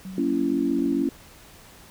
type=tone with tremolo; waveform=sine; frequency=188.2 Hz; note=F#3; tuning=30 cents sharp; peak=-32 dBFS; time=0.05-1.03 s; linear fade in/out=2 ms; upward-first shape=sine; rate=8.7 Hz; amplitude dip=25%
type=chord; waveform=sine; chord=A# diminished; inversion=none; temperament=just; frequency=233.1 / 279.7 / 335.6 Hz; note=A#3 / C#4 / E4; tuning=0 / +16 / +31 cents; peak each=-28 / -23 / -26 dBFS; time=0.18-1.09 s; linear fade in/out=2 ms
type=clicks; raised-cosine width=2 ms; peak=-32 dBFS; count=5; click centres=0.712 / 0.791 / 0.821 / 0.86 / 0.924 s
effects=pink hiss -49 dBFS RMS until 1.9 s